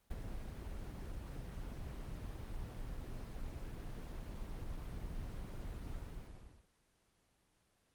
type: noise with ADSR envelope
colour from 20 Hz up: brown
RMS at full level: -38 dBFS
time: 0.1-6.68 s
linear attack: 14 ms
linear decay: 15 ms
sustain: -6 dB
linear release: 730 ms
effects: pink hiss -75 dBFS RMS until 7.94 s + Opus 24 kbps